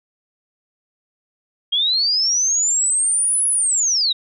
sine linear two-way sweep, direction up then down, 3203 to 10450 to 3686 Hz, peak -15 dBFS, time 1.72-4.13 s, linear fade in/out 10 ms, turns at 3.48 s, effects none

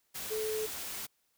sine tone in noise, 433.7 Hz, A4, 25 cents flat, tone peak -32 dBFS, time 0.3-0.67 s, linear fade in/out 20 ms, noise white, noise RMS -40 dBFS, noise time 0.14-1.07 s, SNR +5 dB, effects white hiss -75 dBFS RMS until 1.37 s

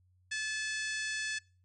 harmonic tone with a mistuned harmonic, 865 Hz, A5, 30 cents flat, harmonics 2 / 3 / 4 / 5 / 6 / 7 / 8 / 9 / 10, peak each -35 / -42 / -45 / -46 / -46 / -47 / -49 / -50 / -49 dBFS, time 0.31-1.39 s, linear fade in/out 10 ms, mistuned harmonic 5, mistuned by +34 cents, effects noise-tail reverb RT60 0.4 s tail -23 dB re dry + added 91 Hz sine -65 dBFS peak until 1.64 s

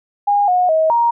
sine tone with pitch steps, 815 / 725 / 636 / 939 Hz, G#5 / F#5 / D#5 / A#5, -33 / -35 / +38 / +12 cents, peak -11 dBFS, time 0.27-1.11 s, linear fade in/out 10 ms, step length 210 ms, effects none

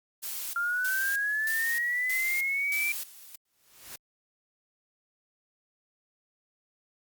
blue noise with tremolo, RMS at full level -35 dBFS, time 0.22-3.36 s, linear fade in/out 20 ms, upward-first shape square, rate 1.6 Hz, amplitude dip 80%
sine linear sweep, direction up, 1383 to 2358 Hz, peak -26 dBFS, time 0.56-2.92 s, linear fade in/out 2 ms
white noise with exponential growth, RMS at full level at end -40 dBFS, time 3.45-3.96 s, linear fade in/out 5 ms, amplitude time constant 110 ms
effects Opus 48 kbps

